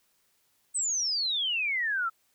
sine exponential sweep, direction down, 8372 to 1300 Hz, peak -26 dBFS, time 0.74-2.1 s, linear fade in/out 20 ms, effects white hiss -70 dBFS RMS until 2.34 s

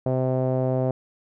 sawtooth tone with low-pass filter, 129.4 Hz, C3, 19 cents flat, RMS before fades -23 dBFS, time 0.06-0.91 s, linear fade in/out 2 ms, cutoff 610 Hz, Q 3.6, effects none

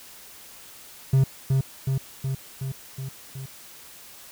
triangle tone with echo, 133.7 Hz, C3, 38 cents sharp, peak -13 dBFS, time 1.13-1.24 s, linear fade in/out 5 ms, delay 370 ms, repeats 6, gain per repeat -3 dB, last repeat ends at 3.46 s, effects white hiss -46 dBFS RMS until 4.31 s

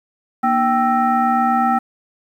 sine tone with frequency modulation, 779 Hz, G5, 11 cents flat, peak -13 dBFS, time 0.43-1.79 s, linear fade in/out 10 ms, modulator 542 Hz, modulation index 1.1, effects 8-bit

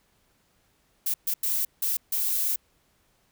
violet noise bursts at uneven times, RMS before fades -26 dBFS, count 5, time 1.06-1.14 / 1.27-1.34 / 1.43-1.65 / 1.82-1.97 / 2.12-2.56 s, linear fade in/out 5 ms, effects pink hiss -67 dBFS RMS until 3.31 s

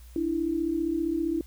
sine tone pair together, 296.8 / 332 Hz, D4 / E4, +18 / +12 cents, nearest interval major second, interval 194 cents, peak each -30 / -26 dBFS, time 0.16-1.41 s, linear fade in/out 2 ms, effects added 60 Hz sine -45 dBFS peak until 1.46 s + white hiss -58 dBFS RMS until 1.46 s

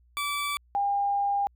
20% pulse / sine tone pair in turn, 1156 / 804.3 Hz, D6 / G5, -28 / +44 cents, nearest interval tritone, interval 628 cents, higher first, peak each -23 / -23 dBFS, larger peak neither, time 0.17-0.57 / 0.75-1.47 s, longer second, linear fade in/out 0 ms, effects added 60 Hz sine -58 dBFS peak until 1.55 s

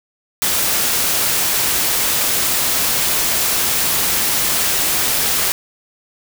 white noise, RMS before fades -17 dBFS, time 0.42-5.52 s, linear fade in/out 0 ms, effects none

